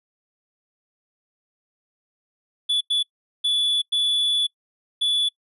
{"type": "tone bursts at uneven times", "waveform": "triangle", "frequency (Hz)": 3443, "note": "A7", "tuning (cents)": -38, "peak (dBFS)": -17, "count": 5, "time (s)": [[2.69, 2.81], [2.9, 3.03], [3.44, 3.82], [3.92, 4.47], [5.01, 5.29]], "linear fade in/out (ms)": 10, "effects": ["noise-tail reverb RT60 0.1 s tail -24 dB re dry", "resampled to 32000 Hz"]}